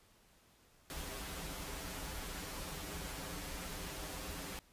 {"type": "noise with comb filter", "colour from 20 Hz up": "pink", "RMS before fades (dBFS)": -44, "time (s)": [0.9, 4.59], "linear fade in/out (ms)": 0, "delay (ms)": 8.6, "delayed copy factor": -0.8, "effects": ["pink hiss -67 dBFS RMS until 4.72 s", "resampled to 32000 Hz"]}